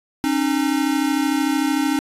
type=tone pair together; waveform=square; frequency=272 / 305.3 Hz; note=C#4 / D#4; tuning=-33 / -33 cents; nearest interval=major second; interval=200 cents; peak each=-21 dBFS; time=0.24-1.99 s; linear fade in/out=0 ms; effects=resampled to 32000 Hz